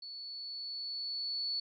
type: tone with level ramp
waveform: sine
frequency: 4435 Hz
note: C#8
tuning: in tune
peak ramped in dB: -43 to -32 dBFS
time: 0.02-1.6 s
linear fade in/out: 5 ms
effects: none